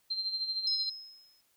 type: tone with tremolo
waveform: sine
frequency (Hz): 4149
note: C8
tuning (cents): -15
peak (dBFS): -29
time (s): 0.1-0.9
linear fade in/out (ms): 10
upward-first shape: sine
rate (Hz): 13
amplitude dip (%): 60
type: tone with exponential decay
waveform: sine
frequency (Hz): 5140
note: E8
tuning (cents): -45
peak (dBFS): -26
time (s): 0.67-1.41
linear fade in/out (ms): 2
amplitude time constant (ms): 160
effects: white hiss -71 dBFS RMS until 1.56 s